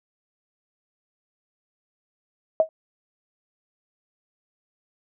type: tone with exponential decay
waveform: sine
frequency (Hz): 638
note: D#5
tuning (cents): +43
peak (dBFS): -10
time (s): 2.6-2.69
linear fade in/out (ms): 1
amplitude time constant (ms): 19
effects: none